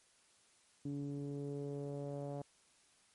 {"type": "tone with low-pass filter sweep", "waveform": "sawtooth", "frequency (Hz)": 142.2, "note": "C#3", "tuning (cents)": 45, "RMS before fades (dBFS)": -42, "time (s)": [0.85, 2.42], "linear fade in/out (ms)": 5, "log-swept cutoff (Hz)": [300, 650], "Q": 3.3, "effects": ["white hiss -69 dBFS RMS until 3.14 s", "MP3 48 kbps"]}